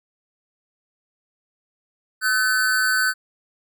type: tone with amplitude modulation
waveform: square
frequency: 1514 Hz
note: F#6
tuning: 39 cents sharp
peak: -15 dBFS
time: 2.21-3.14 s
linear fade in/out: 50 ms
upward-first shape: sine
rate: 221 Hz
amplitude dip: 70%
effects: none